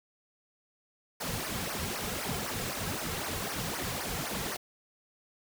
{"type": "noise with flanger", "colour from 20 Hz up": "pink", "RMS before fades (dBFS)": -35, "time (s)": [1.2, 4.57], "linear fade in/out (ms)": 10, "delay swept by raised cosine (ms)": [0.26, 3.46], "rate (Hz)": 3.9, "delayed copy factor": -0.95, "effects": []}